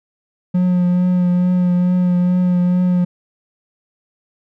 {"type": "tone with vibrato", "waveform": "triangle", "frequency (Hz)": 179.4, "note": "F3", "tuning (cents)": 47, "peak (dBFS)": -10, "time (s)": [0.54, 3.05], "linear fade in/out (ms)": 10, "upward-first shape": "triangle", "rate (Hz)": 2.3, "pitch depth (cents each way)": 21, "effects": []}